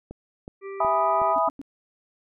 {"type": "click train", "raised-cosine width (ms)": 2, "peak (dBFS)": -24, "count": 4, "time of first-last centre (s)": [0.11, 1.217], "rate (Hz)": 2.71}
{"type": "harmonic tone", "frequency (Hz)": 392, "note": "G4", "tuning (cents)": 0, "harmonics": [1, 3, 5, 6], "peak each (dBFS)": [-33, -43, -47, -49], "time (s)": [0.61, 1.36], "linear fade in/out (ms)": 50}
{"type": "chord", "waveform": "sine", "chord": "E major seventh", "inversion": "none", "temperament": "equal", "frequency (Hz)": [659.3, 830.6, 987.8, 1244.5], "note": ["E5", "G#5", "B5", "D#6"], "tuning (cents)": [0, 0, 0, 0], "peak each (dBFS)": [-24, -27, -24, -25], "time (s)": [0.8, 1.49], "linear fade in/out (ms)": 5}
{"type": "tone bursts", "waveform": "sine", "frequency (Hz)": 276.7, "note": "C#4", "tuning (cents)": -3, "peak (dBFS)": -33, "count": 3, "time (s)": [1.36, 1.615], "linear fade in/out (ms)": 0, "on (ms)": 23, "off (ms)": 93}
{"effects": []}